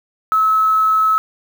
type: tone with quantisation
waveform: sine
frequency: 1294 Hz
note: E6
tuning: 32 cents flat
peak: -11 dBFS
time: 0.32-1.18 s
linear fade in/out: 0 ms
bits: 6
effects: none